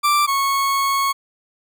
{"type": "tone pair in turn", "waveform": "40% pulse", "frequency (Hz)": [1174.7, 1101.4], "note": ["D6", "C#6"], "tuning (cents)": [0, -11], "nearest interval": "minor second", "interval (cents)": 111, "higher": "first", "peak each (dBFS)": [-13, -16], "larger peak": "first", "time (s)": [[0.03, 0.27], [0.27, 1.13]], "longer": "second", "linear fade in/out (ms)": 20, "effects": []}